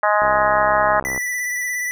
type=harmonic tone; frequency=209.2 Hz; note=G#3; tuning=13 cents sharp; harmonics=3 / 4 / 5 / 6 / 7 / 8 / 9; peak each=-19 / -20 / -21 / -21 / -26 / -24 / -27 dBFS; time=0.03-1 s; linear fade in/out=2 ms
type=click train; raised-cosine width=1 ms; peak=-15 dBFS; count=64; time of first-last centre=0.22-1.177 s; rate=65.8 Hz
type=tone with vibrato; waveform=square; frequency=1975.5 Hz; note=B6; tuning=in tune; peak=-22 dBFS; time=1.05-1.91 s; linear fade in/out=0 ms; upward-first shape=triangle; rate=17 Hz; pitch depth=30 cents each way
effects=none